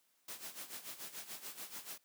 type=noise with tremolo; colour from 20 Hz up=white; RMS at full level=-45 dBFS; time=0.28-1.98 s; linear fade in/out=5 ms; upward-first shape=sine; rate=6.9 Hz; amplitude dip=75%; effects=white hiss -75 dBFS RMS until 2.04 s + high-pass 150 Hz 12 dB/octave